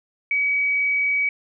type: tone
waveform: sine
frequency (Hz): 2271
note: C#7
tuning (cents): +41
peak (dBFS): -18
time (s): 0.31-1.29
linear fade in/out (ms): 2
effects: none